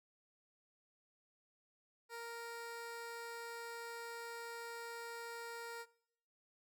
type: tone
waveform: 15% pulse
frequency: 466.2 Hz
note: A#4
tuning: in tune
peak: -39 dBFS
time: 2.09-5.86 s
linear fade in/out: 50 ms
effects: noise-tail reverb RT60 0.8 s tail -22 dB re dry